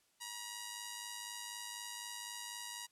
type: tone with amplitude modulation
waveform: 5% pulse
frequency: 957 Hz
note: A#5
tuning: 45 cents sharp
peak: -29 dBFS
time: 0.2-2.87 s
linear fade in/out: 20 ms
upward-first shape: sine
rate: 104 Hz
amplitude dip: 45%
effects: white hiss -74 dBFS RMS until 2.91 s + low-pass 11000 Hz 12 dB/octave